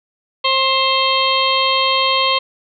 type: harmonic tone with a mistuned harmonic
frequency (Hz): 531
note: C5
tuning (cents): +25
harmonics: 1 / 2 / 4 / 5 / 6 / 7 / 8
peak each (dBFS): -22 / -17 / -24 / -23 / -19 / -25 / -22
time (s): 0.44-2.39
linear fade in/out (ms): 10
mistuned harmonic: 4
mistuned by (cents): -24
effects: none